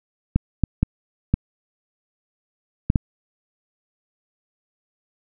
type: clicks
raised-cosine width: 5 ms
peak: -4 dBFS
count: 6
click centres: 0.36 / 0.637 / 0.83 / 1.34 / 2.901 / 2.958 s
effects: none